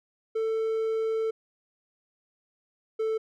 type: tone pair in turn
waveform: triangle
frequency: 444.5 / 441.2 Hz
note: A4 / A4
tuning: +18 / +5 cents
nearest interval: unison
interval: 13 cents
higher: first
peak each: -23 dBFS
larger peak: neither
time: 0.35-1.31 / 2.99-3.18 s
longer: first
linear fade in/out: 10 ms
effects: none